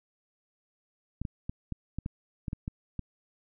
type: clicks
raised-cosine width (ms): 5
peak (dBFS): -21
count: 10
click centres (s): 1.216 / 1.252 / 1.495 / 1.723 / 1.986 / 2.061 / 2.482 / 2.531 / 2.679 / 2.993
effects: none